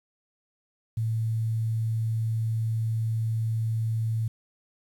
sine tone with quantisation, 112.5 Hz, A2, 39 cents sharp, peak -24 dBFS, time 0.97-4.28 s, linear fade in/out 5 ms, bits 9, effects none

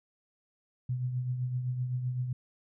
sine tone with tremolo, 125.7 Hz, B2, 31 cents sharp, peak -27 dBFS, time 0.89-2.33 s, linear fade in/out 5 ms, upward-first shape triangle, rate 7.8 Hz, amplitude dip 55%, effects none

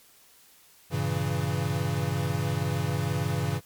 square chord, G diminished seventh, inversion none, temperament equal, 98 / 116.54 / 138.59 / 164.81 Hz, G2 / Bb2 / Db3 / Fb3, 0 / 0 / 0 / 0 cents, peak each -32 / -34 / -30 / -33 dBFS, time 0.9-3.61 s, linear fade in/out 50 ms, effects white hiss -57 dBFS RMS until 3.65 s + MP3 96 kbps

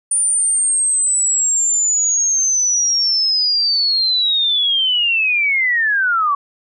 sine linear sweep, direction down, 9330 to 1108.7 Hz, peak -13 dBFS, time 0.11-6.35 s, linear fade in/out 5 ms, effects none

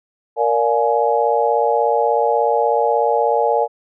sine chord, Bb dominant seventh, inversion none, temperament just, 466.2 / 582.7 / 699.2 / 839.1 Hz, Bb4 / D5 / F5 / Ab5, 0 / -14 / +2 / +18 cents, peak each -18 / -20 / -21 / -18 dBFS, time 0.36-3.68 s, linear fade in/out 50 ms, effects none

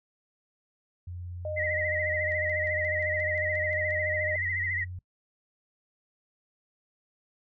sine tone with pitch glide, 88.3 to 90.05 Hz, F2 to F#2, +20 to -46 cents, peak -36 dBFS, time 1.07-4.99 s, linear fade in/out 5 ms, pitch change +34 cents, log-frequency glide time 2.77-3.73 s
sine tone, 613 Hz, D#5, 26 cents flat, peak -31 dBFS, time 1.45-4.36 s, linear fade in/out 2 ms
sine tone with vibrato, 1975.5 Hz, B6, in tune, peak -28 dBFS, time 1.56-4.85 s, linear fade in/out 20 ms, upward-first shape sine, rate 14 Hz, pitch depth 87 cents each way
click train, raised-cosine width 0.2 ms, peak -36 dBFS, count 10, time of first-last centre 2.32-3.907 s, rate 5.67 Hz
effects noise-tail reverb RT60 0.1 s tail -21 dB re dry

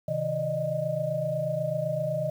sine tone cluster, 131.6 / 158.4 / 592 / 620 Hz, C3 / D#3 / D5 / D#5, +10 / +31 / +14 / -6 cents, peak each -34 / -33 / -35 / -28 dBFS, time 0.08-2.3 s, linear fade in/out 5 ms, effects 9-bit

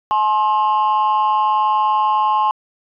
sine tone pair together, 852.8 / 1063 Hz, G#5 / C6, +46 / +27 cents, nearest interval major third, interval 381 cents, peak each -14 dBFS, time 0.11-2.51 s, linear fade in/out 0 ms, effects tanh soft clip ceiling -10 dBFS

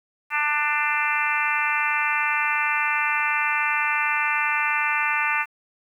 harmonic tone, 296.9 Hz, D4, 19 cents sharp, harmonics 3 / 4 / 5 / 6 / 7 / 8 / 9, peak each -28 / -28 / -28 / -28 / -28 / -28 / -28 dBFS, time 0.3-5.46 s, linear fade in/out 50 ms, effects 9-bit

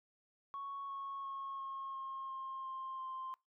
sine tone with pitch steps, 1108.7 / 1099.8 / 1090.9 / 1082.1 / 1073.4 / 1064.8 / 1056.2 / 1047.7 Hz, C#6 / C#6 / C#6 / C#6 / C6 / C6 / C6 / C6, 0 / -14 / -28 / -42 / +44 / +30 / +16 / +2 cents, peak -40 dBFS, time 0.54-3.34 s, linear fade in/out 0 ms, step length 350 ms, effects noise-tail reverb RT60 0.2 s tail -24 dB re dry + tanh soft clip ceiling -37 dBFS

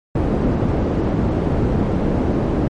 white low-pass noise, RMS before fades -18 dBFS, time 0.15-2.68 s, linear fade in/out 5 ms, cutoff 330 Hz, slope 12 dB/octave, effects MP3 48 kbps

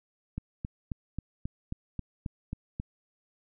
click train, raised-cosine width 5 ms, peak -21 dBFS, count 10, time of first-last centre 0.38-2.799 s, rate 3.72 Hz, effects none

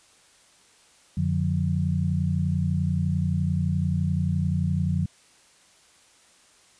sine tone cluster, 90.4 / 147.4 / 179 Hz, F#2 / D3 / F3, -40 / +7 / +43 cents, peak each -26 dBFS, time 1.17-5.06 s, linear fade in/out 5 ms, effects white hiss -57 dBFS RMS until 6.79 s + resampled to 22050 Hz

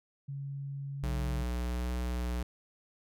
sine tone, 139.2 Hz, C#3, 8 cents sharp, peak -36 dBFS, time 0.28-1.43 s, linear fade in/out 10 ms
square tone with vibrato, 60.9 Hz, B1, 24 cents flat, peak -32 dBFS, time 1.03-2.43 s, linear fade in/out 5 ms, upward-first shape sine, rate 1.3 Hz, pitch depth 11 cents each way
effects none

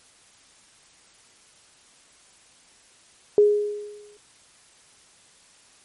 sine tone with exponential decay, 415.3 Hz, G#4, in tune, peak -10 dBFS, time 3.38-4.17 s, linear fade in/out 1 ms, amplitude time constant 170 ms, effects white hiss -55 dBFS RMS until 5.84 s + MP3 48 kbps

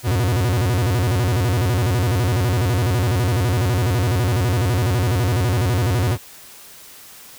45% pulse tone with vibrato, 105.2 Hz, G#2, 23 cents sharp, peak -16 dBFS, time 0.03-6.18 s, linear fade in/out 50 ms, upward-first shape square, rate 12 Hz, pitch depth 260 cents each way, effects white hiss -42 dBFS RMS until 7.38 s

